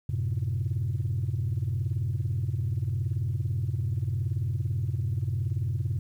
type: chord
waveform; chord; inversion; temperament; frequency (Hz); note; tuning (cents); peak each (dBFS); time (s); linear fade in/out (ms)
sine; F# diminished; none; equal; 92.5 / 110 / 130.81; F#2 / A2 / C3; 0 / 0 / 0; -29; 0.09-5.99; 5
effects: tanh soft clip ceiling -21 dBFS + 10-bit